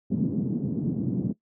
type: band-pass noise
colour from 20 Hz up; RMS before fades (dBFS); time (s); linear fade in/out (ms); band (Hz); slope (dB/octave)
white; -27; 0.1-1.33; 20; 140 to 250; 24
effects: noise-tail reverb RT60 0.1 s tail -18 dB re dry